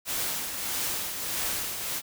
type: noise with tremolo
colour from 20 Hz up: white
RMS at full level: -29 dBFS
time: 0.05-2.02 s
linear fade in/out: 50 ms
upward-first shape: triangle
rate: 1.6 Hz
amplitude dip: 50%
effects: none